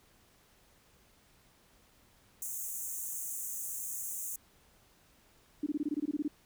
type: high-pass noise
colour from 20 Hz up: pink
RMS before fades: -39 dBFS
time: 2.42-4.36 s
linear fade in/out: 2 ms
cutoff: 6300 Hz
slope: 96 dB/octave
type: tone bursts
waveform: sine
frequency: 296.3 Hz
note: D4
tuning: 15 cents sharp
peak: -29 dBFS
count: 12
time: 5.63-6.28 s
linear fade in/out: 5 ms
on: 34 ms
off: 22 ms
effects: pink hiss -65 dBFS RMS until 6.45 s